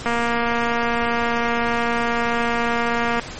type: click train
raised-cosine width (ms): 0.5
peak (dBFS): -7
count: 738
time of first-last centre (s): 0.06-3.196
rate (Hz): 235
effects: pink hiss -34 dBFS RMS until 3.39 s + MP3 32 kbps